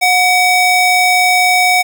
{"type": "ring-modulated tone", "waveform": "square", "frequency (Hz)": 1500, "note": "F#6", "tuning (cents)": 23, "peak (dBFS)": -6, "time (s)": [0.01, 1.83], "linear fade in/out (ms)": 20, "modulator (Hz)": 772, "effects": []}